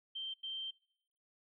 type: tone bursts at uneven times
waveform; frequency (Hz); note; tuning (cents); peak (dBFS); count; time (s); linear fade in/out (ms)
sine; 3136; G7; 0; -39; 2; 0.15-0.34 / 0.43-0.71; 10
effects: noise-tail reverb RT60 0.8 s tail -25 dB re dry